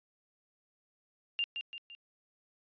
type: tone with echo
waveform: sine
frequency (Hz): 2794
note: F7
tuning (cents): 0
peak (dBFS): -29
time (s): 1.39-1.44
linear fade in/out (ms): 0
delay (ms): 170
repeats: 3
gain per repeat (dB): -6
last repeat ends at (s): 1.95
effects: resampled to 11025 Hz